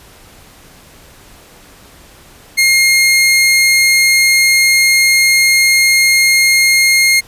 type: tone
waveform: sawtooth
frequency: 2135 Hz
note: C7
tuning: 34 cents sharp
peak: -4 dBFS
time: 2.57-7.21 s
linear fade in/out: 20 ms
effects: pink hiss -41 dBFS RMS until 7.27 s + resampled to 32000 Hz